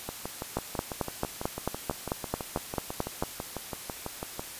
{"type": "two click trains", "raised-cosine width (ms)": 1, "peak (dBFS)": [-13, -19], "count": [13, 27], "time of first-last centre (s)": [[0.57, 3.225], [0.09, 4.395]], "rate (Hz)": [4.52, 6.04], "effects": ["white hiss -42 dBFS RMS until 4.59 s", "resampled to 32000 Hz"]}